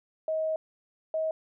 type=tone pair in turn; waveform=sine; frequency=633 / 635.6 Hz; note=D#5 / D#5; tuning=+30 / +37 cents; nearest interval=unison; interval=7 cents; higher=second; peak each=-26 dBFS; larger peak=neither; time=0.28-0.56 / 1.14-1.31 s; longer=first; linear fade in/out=2 ms; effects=none